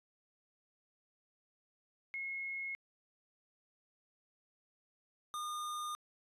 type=tone pair in turn; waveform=sine / square; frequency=2168 / 1216.7 Hz; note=C#7 / D#6; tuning=-39 / -39 cents; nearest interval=minor seventh; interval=1000 cents; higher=first; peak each=-38 / -39 dBFS; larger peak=first; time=2.14-2.75 / 5.34-5.95 s; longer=neither; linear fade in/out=0 ms; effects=resampled to 32000 Hz